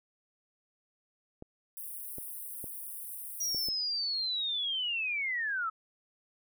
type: clicks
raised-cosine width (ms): 2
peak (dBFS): -30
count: 5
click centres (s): 1.424 / 2.184 / 2.642 / 3.547 / 3.686
type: high-pass noise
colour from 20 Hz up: white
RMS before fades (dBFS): -42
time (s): 1.77-3.69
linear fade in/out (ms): 0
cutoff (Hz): 8900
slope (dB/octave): 96
type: linear sweep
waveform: sine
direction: down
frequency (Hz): 5780 to 1271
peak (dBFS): -30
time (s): 3.4-5.7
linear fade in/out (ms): 10
effects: none